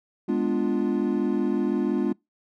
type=chord; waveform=triangle; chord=G# diminished seventh; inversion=none; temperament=equal with one note detuned; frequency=207.7 / 247.9 / 293.7 / 349.2 Hz; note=G#3 / B3 / D4 / F4; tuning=0 / +7 / 0 / 0 cents; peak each=-25 dBFS; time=0.28-2.13 s; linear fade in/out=10 ms; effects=noise-tail reverb RT60 0.2 s tail -25 dB re dry + tanh soft clip ceiling -10 dBFS